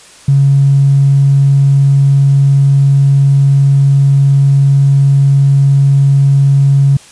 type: tone with tanh clipping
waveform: triangle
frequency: 138.59 Hz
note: C#3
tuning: in tune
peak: -4 dBFS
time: 0.28-6.97 s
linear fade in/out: 5 ms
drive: 2 dB
effects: white hiss -38 dBFS RMS until 7.11 s + resampled to 22050 Hz